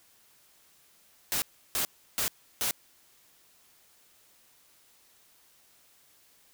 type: noise bursts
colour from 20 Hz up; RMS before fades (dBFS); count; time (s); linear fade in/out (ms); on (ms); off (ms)
white; -29; 4; 1.32-2.71; 0; 100; 330
effects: white hiss -62 dBFS RMS until 6.53 s